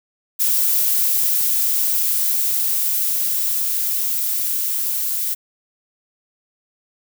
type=noise with level ramp; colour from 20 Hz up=violet; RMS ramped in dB=-17 to -22 dBFS; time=0.39-5.35 s; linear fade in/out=20 ms; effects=none